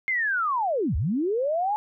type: linear two-way sweep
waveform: sine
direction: down then up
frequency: 2140 to 58.27 to 863 Hz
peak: -22 dBFS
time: 0.08-1.76 s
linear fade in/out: 0 ms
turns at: 0.96 s
effects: none